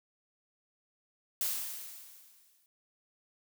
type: noise with exponential decay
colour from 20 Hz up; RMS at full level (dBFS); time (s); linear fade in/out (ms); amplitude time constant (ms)
blue; -31; 1.41-2.66; 1; 270
effects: none